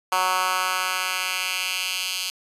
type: tone with high-pass filter sweep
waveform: 10% pulse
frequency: 185 Hz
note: F#3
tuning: in tune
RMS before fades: -25 dBFS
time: 0.12-2.3 s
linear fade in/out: 2 ms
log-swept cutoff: 1000 to 3500 Hz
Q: 1.7
effects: resampled to 32000 Hz